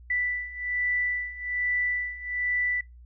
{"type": "beating tone pair", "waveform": "sine", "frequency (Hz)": [1975.5, 1976.7], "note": ["B6", "B6"], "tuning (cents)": [0, 1], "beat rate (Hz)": 1.2, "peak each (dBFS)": [-31, -28], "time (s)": [0.1, 2.81], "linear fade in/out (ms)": 5, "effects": ["noise-tail reverb RT60 0.2 s tail -23 dB re dry", "added 60 Hz sine -46 dBFS peak until 3.05 s"]}